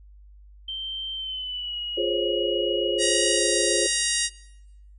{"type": "tone with pitch glide", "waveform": "sine", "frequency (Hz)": [3126, 2900], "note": ["G7", "F#7"], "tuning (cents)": [-6, -35], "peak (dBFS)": -29, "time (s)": [0.68, 3.38], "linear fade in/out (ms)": 5, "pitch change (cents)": -129, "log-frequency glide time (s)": [1.14, 1.78]}
{"type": "chord", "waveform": "sine", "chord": "Db major seventh", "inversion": "first", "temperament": "equal with one note detuned", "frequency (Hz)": [349.2, 415.3, 523.3, 550.2], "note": ["F4", "Ab4", "C5", "Db5"], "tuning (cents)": [0, 0, 0, -13], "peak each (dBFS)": [-27, -28, -29, -30], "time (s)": [1.97, 3.87], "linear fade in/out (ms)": 10}
{"type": "harmonic tone", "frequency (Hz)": 946, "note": "A#5", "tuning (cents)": 25, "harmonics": [2, 3, 4, 5, 6, 7, 8, 9, 10], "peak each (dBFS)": [-31, -31, -31, -31, -31, -31, -31, -31, -31], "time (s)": [2.98, 4.3], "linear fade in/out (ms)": 50}
{"effects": ["noise-tail reverb RT60 0.9 s tail -20 dB re dry", "added 50 Hz sine -46 dBFS peak until 4.98 s"]}